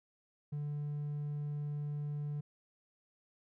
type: tone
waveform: triangle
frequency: 146.83 Hz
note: D3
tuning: in tune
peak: -33 dBFS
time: 0.52-2.41 s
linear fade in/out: 10 ms
effects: tanh soft clip ceiling -29 dBFS